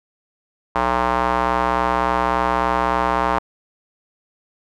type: tone with band-pass filter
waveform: square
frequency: 61.74 Hz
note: B1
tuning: in tune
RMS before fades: -19 dBFS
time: 0.75-3.39 s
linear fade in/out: 5 ms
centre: 990 Hz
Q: 2.4
effects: none